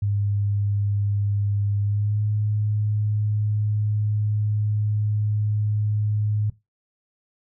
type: tone with pitch glide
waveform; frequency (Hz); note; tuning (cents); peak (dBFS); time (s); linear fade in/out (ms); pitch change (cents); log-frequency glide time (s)
sine; 101.7 to 105.53; G#2 to G#2; -36 to +28; -20; 0.02-6.5; 5; +64; 1.81-2.22
effects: noise-tail reverb RT60 0.2 s tail -17 dB re dry